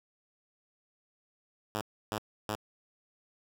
5% pulse tone bursts, 106 Hz, G#2, 36 cents sharp, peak -21 dBFS, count 3, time 1.75-2.553 s, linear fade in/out 0 ms, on 61 ms, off 310 ms, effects 10-bit

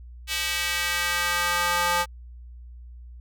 square tone with high-pass filter sweep, 174.61 Hz, F3, in tune, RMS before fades -25 dBFS, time 0.27-2.06 s, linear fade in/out 50 ms, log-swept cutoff 2700 to 900 Hz, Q 1.4, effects added 60 Hz sine -40 dBFS peak until 3.2 s

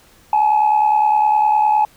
sine tone with amplitude modulation, 851 Hz, G#5, 42 cents sharp, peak -7 dBFS, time 0.33-1.85 s, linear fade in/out 2 ms, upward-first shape sine, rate 69.8 Hz, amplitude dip 65%, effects tanh soft clip ceiling -7 dBFS + pink hiss -50 dBFS RMS until 1.96 s

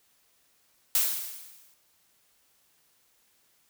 blue noise with exponential decay, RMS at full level -22 dBFS, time 0.95-1.74 s, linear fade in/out 1 ms, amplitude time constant 170 ms, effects white hiss -67 dBFS RMS until 3.69 s

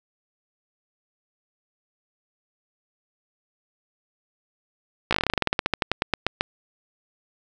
slowing click train, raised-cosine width 0.3 ms, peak -4 dBFS, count 23, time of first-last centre 5.11-6.409 s, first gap 16 ms, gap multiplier 1.11, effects none

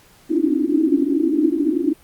white band-pass noise, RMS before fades -18 dBFS, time 0.29-1.94 s, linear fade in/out 20 ms, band 270 to 340 Hz, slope 96 dB/octave, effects pink hiss -51 dBFS RMS until 2.03 s + Opus 48 kbps

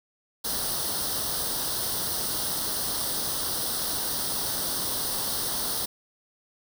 white noise with comb filter, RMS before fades -29 dBFS, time 0.44-5.86 s, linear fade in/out 10 ms, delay 0.21 ms, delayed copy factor +0.8, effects none

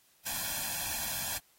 white noise with comb filter, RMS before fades -35 dBFS, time 0.25-1.39 s, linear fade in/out 20 ms, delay 1.2 ms, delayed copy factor +1, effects white hiss -66 dBFS RMS until 1.58 s + AAC 48 kbps

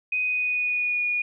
sine tone with pitch glide, 2500 to 2447 Hz, D#7 to D#7, +8 to -29 cents, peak -22 dBFS, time 0.12-1.22 s, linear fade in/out 5 ms, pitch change -37 cents, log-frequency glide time 0.23-1.05 s, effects none

